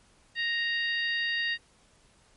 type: harmonic tone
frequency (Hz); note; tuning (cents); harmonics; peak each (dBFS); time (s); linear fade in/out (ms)
932.3; A#5; 0; 2 / 3 / 4 / 5; -28 / -34 / -36 / -39; 0.35-1.58; 50
effects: pink hiss -62 dBFS RMS until 2.36 s + MP3 48 kbps